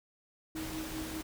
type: noise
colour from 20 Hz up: pink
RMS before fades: -42 dBFS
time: 0.55-1.23 s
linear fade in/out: 20 ms
type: tone with tremolo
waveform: sine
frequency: 316.5 Hz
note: D#4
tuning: 30 cents sharp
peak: -36 dBFS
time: 0.55-1.21 s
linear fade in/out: 0 ms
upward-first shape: sine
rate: 5.1 Hz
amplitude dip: 65%
effects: none